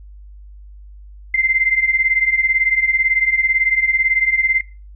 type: beating tone pair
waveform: sine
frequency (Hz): 2069 / 2087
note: C7 / C7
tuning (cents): -20 / -5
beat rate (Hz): 18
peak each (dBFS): -18 / -15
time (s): 1.34-4.61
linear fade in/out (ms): 5
effects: noise-tail reverb RT60 0.3 s tail -19 dB re dry + added 50 Hz sine -36 dBFS peak until 4.95 s